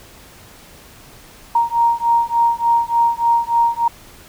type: beating tone pair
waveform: sine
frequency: 932.3 / 935.7 Hz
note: A#5 / A#5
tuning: 0 / +6 cents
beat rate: 3.4 Hz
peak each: -16 dBFS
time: 1.55-3.88 s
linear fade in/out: 5 ms
effects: pink hiss -43 dBFS RMS until 4.28 s